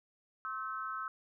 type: tone with amplitude modulation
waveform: sine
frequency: 1300 Hz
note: E6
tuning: 24 cents flat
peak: -32 dBFS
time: 0.45-1.08 s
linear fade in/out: 0 ms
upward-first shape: sine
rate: 225 Hz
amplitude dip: 100%
effects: none